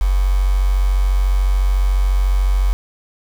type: tone with quantisation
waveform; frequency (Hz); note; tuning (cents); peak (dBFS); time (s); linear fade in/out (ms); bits
sine; 47; F#1; +28; -12; 0.01-2.73; 0; 5
effects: none